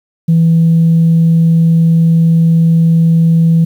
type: tone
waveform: sine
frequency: 164.81 Hz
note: E3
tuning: in tune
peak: -4 dBFS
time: 0.28-3.65 s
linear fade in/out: 10 ms
effects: tanh soft clip ceiling -2 dBFS + 7-bit